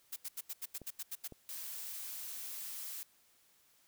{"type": "noise bursts", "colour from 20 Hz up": "blue", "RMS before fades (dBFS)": -41, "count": 10, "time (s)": [0.12, 1.279], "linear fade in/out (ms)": 10, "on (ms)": 43, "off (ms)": 81}
{"type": "clicks", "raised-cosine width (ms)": 2, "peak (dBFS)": -36, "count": 2, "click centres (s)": [0.817, 1.323]}
{"type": "noise", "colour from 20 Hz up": "blue", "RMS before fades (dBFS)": -44, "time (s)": [1.49, 3.03], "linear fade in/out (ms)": 0}
{"effects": ["white hiss -69 dBFS RMS until 3.87 s"]}